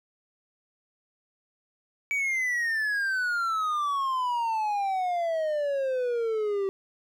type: exponential sweep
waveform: triangle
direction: down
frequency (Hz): 2296 to 384.7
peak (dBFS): -23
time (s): 2.11-6.69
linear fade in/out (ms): 0
effects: none